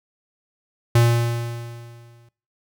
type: tone with exponential decay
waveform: square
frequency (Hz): 117.9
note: A#2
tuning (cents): +20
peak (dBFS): -12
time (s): 0.95-2.29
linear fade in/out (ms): 5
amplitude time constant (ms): 290
effects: noise-tail reverb RT60 0.4 s tail -21 dB re dry